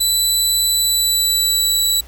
20% pulse tone with pitch glide, 3978 to 3941 Hz, B7 to B7, +12 to -4 cents, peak -8 dBFS, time 0-2.01 s, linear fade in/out 10 ms, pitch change -16 cents, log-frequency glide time 0.67-1.81 s, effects added 60 Hz sine -36 dBFS peak until 2.07 s + pink hiss -45 dBFS RMS until 2.07 s

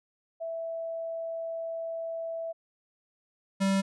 sine / square tone pair in turn, 659.3 / 194.38 Hz, E5 / G3, 0 / -14 cents, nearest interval octave + major sixth, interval 2114 cents, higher first, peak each -32 / -24 dBFS, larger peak second, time 0.4-2.53 / 3.6-3.82 s, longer first, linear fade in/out 20 ms, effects resampled to 24000 Hz

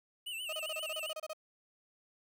square tone with vibrato, 2825 Hz, F7, 19 cents sharp, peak -39 dBFS, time 0.26-1.13 s, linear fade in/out 10 ms, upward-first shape sine, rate 7.5 Hz, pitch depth 120 cents each way
35% pulse tone bursts, 626 Hz, D#5, 10 cents sharp, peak -37 dBFS, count 13, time 0.49-1.333 s, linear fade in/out 5 ms, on 39 ms, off 28 ms
effects 12-bit

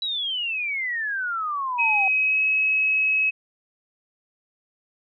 sine exponential sweep, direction down, 3951 to 758 Hz, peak -24 dBFS, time 0.02-2.08 s, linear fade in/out 2 ms
sine tone with pitch glide, 2539 to 2564 Hz, D#7 to E7, +34 to -49 cents, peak -18 dBFS, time 1.78-3.31 s, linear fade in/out 20 ms, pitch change +17 cents, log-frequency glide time 2.15-2.43 s
effects none

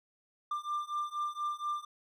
triangle beating tone pair, 1188 / 1192.2 Hz, D6 / D6, +20 / +26 cents, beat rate 4.2 Hz, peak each -35 / -34 dBFS, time 0.51-1.85 s, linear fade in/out 5 ms, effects none

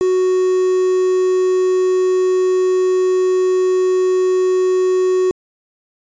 triangle tone with quantisation, 370 Hz, F#4, in tune, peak -10 dBFS, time 0.01-5.31 s, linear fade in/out 0 ms, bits 5, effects resampled to 16000 Hz

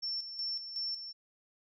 sine tone with tremolo, 5410 Hz, E8, 44 cents sharp, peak -33 dBFS, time 0.02-1.13 s, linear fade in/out 20 ms, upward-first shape square, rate 2.7 Hz, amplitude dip 60%, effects none

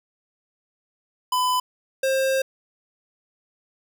square tone pair in turn, 1004 / 531.9 Hz, B5 / C5, +28 / +28 cents, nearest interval major seventh, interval 1100 cents, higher first, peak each -20 dBFS, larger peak neither, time 1.32-1.6 / 2.03-2.42 s, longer second, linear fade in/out 5 ms, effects none

